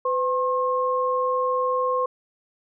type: tone pair together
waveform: sine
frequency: 506 / 1072.2 Hz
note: B4 / C6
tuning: +42 / +42 cents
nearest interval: octave + minor second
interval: 1300 cents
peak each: -23 dBFS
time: 0.05-2.06 s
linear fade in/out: 5 ms
effects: none